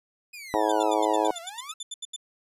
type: exponential two-way sweep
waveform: sawtooth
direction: down then up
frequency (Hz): 2529 to 657 to 1332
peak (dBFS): -36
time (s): 0.33-1.74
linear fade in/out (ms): 10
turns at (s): 1.41
type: harmonic tone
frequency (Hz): 107.4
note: A2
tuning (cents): -41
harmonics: 3 / 4 / 5 / 6 / 7 / 8 / 9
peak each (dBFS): -29 / -29 / -29 / -29 / -29 / -29 / -29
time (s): 0.54-1.31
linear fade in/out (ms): 0
type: tone bursts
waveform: 25% pulse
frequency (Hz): 3520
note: A7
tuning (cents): 0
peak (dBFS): -29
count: 14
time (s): 0.69-2.163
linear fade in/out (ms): 5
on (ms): 30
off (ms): 81
effects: resampled to 32000 Hz